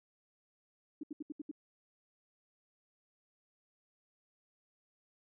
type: tone bursts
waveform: sine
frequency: 299.1 Hz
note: D4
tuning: 32 cents sharp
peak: -38 dBFS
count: 6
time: 1.01-1.514 s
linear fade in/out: 5 ms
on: 24 ms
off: 72 ms
effects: none